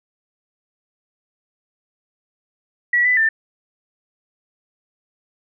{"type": "tone with pitch steps", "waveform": "sine", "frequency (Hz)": [1935, 1993, 1785], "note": ["B6", "B6", "A6"], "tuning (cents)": [-36, 15, 24], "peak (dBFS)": -13, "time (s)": [2.93, 3.29], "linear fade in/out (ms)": 5, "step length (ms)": 120, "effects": []}